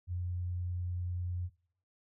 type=tone; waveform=sine; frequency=89 Hz; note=F2; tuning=33 cents sharp; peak=-33 dBFS; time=0.07-1.5 s; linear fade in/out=50 ms; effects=noise-tail reverb RT60 0.6 s tail -19 dB re dry